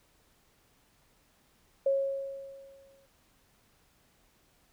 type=tone with exponential decay; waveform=sine; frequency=547 Hz; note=C#5; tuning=23 cents flat; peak=-22 dBFS; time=1.86-3.06 s; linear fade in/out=5 ms; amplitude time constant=260 ms; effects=pink hiss -67 dBFS RMS until 4.72 s